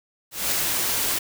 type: noise with ADSR envelope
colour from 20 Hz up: white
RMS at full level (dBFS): -22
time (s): 0.31-1.19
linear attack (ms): 210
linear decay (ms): 4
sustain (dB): -2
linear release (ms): 11
effects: none